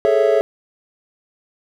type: chord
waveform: triangle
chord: A major seventh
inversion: third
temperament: equal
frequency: 415.3 / 440 / 554.4 / 659.3 Hz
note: G#4 / A4 / C#5 / E5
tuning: 0 / 0 / 0 / 0 cents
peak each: -16 dBFS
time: 0.05-0.41 s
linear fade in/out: 0 ms
effects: none